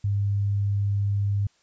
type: tone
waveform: sine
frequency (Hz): 100.8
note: G2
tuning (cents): +49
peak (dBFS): -21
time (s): 0.04-1.47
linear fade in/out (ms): 5
effects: white hiss -64 dBFS RMS until 1.62 s + resampled to 16000 Hz